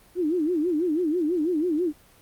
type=tone with vibrato; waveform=sine; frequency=329.6 Hz; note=E4; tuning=in tune; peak=-21 dBFS; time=0.15-1.93 s; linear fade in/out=50 ms; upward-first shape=sine; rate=6.1 Hz; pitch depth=190 cents each way; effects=pink hiss -55 dBFS RMS until 2.21 s + Opus 32 kbps